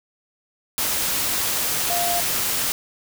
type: tone in noise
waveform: sine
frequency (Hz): 698.5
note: F5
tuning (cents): 0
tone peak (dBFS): -23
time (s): 1.9-2.2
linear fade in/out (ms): 0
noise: white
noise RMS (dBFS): -23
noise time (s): 0.78-2.72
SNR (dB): -3
effects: none